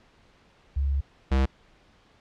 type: tone pair in turn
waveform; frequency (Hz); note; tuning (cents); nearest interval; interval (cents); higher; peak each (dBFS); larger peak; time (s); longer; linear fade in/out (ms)
sine / square; 69.3 / 66.53; C#2 / C2; 0 / +29; minor second; 71; first; -22 / -20; second; 0.76-1.01 / 1.31-1.46; first; 10
effects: pink hiss -59 dBFS RMS until 2.2 s + low-pass 4000 Hz 12 dB/octave